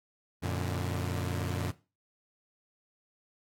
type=chord; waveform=sawtooth; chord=Gb augmented; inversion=none; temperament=equal with one note detuned; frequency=90.7 / 116.54 / 146.83 Hz; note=Gb2 / Bb2 / D3; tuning=-34 / 0 / 0 cents; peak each=-29 / -33 / -33 dBFS; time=0.42-1.72 s; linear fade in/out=20 ms; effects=noise-tail reverb RT60 0.3 s tail -18 dB re dry + AAC 64 kbps